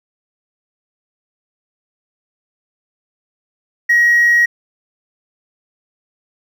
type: tone with hard clipping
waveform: triangle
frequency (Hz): 1897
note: A#6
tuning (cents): +30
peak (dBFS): -8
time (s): 3.89-4.46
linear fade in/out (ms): 10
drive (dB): 2
effects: none